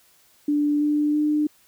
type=tone with pitch steps; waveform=sine; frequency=293.7 / 296.9 / 300.2 Hz; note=D4 / D4 / D4; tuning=0 / +19 / +38 cents; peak=-18 dBFS; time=0.48-1.47 s; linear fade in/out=5 ms; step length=330 ms; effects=white hiss -58 dBFS RMS until 1.67 s